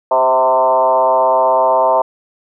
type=tone with frequency modulation; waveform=sine; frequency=778 Hz; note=G5; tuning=13 cents flat; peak=-9 dBFS; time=0.11-2.02 s; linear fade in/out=5 ms; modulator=128 Hz; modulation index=2; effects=none